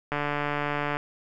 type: click train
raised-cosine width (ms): 0.5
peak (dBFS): -13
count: 125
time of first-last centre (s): 0.12-0.969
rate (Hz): 146
effects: none